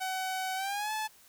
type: tone with pitch glide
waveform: sawtooth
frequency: 753 to 865 Hz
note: F#5 to A5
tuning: +30 to -30 cents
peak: -28 dBFS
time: 0-1.08 s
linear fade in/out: 20 ms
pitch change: +240 cents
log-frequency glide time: 0.55-0.92 s
effects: white hiss -59 dBFS RMS until 1.28 s